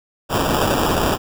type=noise with sample-and-hold; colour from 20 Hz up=blue; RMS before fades=-18 dBFS; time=0.29-1.18 s; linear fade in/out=50 ms; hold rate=2100 Hz; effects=none